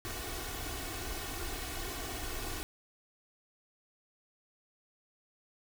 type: noise with comb filter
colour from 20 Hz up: pink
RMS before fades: -39 dBFS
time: 0.05-2.63 s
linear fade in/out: 0 ms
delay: 2.7 ms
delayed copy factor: +0.75
effects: none